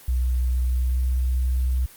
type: tone with pitch glide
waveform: sine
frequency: 62.5 to 63.56 Hz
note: B1 to C2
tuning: +21 to -50 cents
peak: -19 dBFS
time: 0.08-1.86 s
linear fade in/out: 5 ms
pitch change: +29 cents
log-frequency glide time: 0.69-0.99 s
effects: white hiss -47 dBFS RMS until 1.96 s + Opus 32 kbps